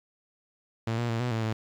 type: tone with pitch steps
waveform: sawtooth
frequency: 113.6 / 119.2 / 114.3 / 123.2 / 112.2 / 110.1 Hz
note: A#2 / A#2 / A#2 / B2 / A2 / A2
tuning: -44 / +39 / -34 / -4 / +34 / +2 cents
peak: -23 dBFS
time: 0.87-1.53 s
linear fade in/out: 5 ms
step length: 110 ms
effects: low-pass 5000 Hz 12 dB/octave + 10-bit